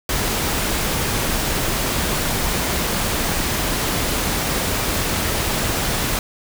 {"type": "noise", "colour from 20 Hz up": "pink", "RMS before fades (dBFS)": -21, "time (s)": [0.09, 6.19], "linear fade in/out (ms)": 2, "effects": []}